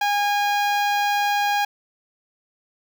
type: tone with notch filter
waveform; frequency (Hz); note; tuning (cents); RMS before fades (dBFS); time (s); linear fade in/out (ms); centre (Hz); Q
sawtooth; 818; G#5; -26; -21; 0.01-1.65; 5; 9200; 0.63
effects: none